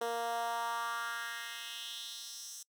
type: tone with high-pass filter sweep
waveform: 10% pulse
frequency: 233.1 Hz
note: A#3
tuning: in tune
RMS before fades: -39 dBFS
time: 0.01-2.63 s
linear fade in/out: 5 ms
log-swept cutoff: 470 to 6700 Hz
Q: 2.6
effects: noise-tail reverb RT60 0.1 s tail -24 dB re dry